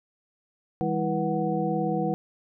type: tone cluster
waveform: sine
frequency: 162.4 / 200.2 / 326.6 / 485.6 / 743 Hz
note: E3 / G3 / E4 / B4 / F#5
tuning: -26 / +37 / -16 / -29 / +7 cents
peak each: -30 dBFS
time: 0.81-2.14 s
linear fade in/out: 0 ms
effects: none